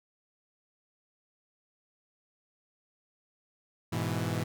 sawtooth chord, E major, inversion first, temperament equal, 103.83 / 123.47 / 164.81 Hz, G#2 / B2 / E3, 0 / 0 / 0 cents, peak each -30 dBFS, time 3.92-4.44 s, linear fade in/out 10 ms, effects none

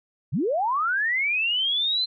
sine linear sweep, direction up, 98 to 4126 Hz, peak -21 dBFS, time 0.32-2.06 s, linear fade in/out 20 ms, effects none

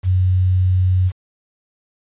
sine tone with quantisation, 92.2 Hz, F#2, 6 cents flat, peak -12 dBFS, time 0.03-1.12 s, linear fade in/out 50 ms, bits 7, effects resampled to 8000 Hz

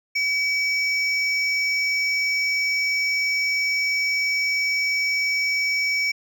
triangle tone pair together, 2280 / 5423 Hz, C#7 / E8, +48 / +48 cents, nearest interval octave + minor third, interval 1500 cents, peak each -19 / -27 dBFS, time 0.15-6.12 s, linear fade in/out 10 ms, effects none

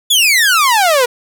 sawtooth exponential sweep, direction down, 3520 to 470.2 Hz, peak -5 dBFS, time 0.1-1.06 s, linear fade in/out 10 ms, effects none

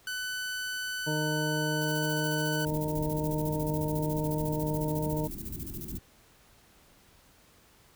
sawtooth tone, 1500 Hz, F#6, 23 cents sharp, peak -29 dBFS, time 0.07-2.65 s, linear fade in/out 2 ms
harmonic tone, 153 Hz, D#3, 29 cents flat, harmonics 1 / 2 / 3 / 4 / 6, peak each -31 / -34 / -36 / -37 / -39 dBFS, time 1.06-5.28 s, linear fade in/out 20 ms
violet noise with tremolo, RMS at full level -41 dBFS, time 1.81-5.98 s, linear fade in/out 10 ms, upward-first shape square, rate 14 Hz, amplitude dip 75%
pink low-pass noise, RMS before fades -40 dBFS, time 2.66-5.99 s, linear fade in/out 5 ms, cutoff 380 Hz, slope 96 dB/octave
effects pink hiss -60 dBFS RMS until 7.95 s

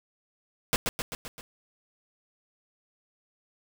pink noise with echo, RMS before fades -24 dBFS, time 0.73-0.76 s, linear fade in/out 0 ms, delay 130 ms, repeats 5, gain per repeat -4 dB, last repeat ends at 1.41 s, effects none

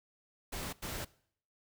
pink noise bursts at uneven times, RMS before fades -40 dBFS, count 2, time 0.52-0.73 / 0.82-1.05 s, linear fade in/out 10 ms, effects noise-tail reverb RT60 0.6 s tail -21 dB re dry

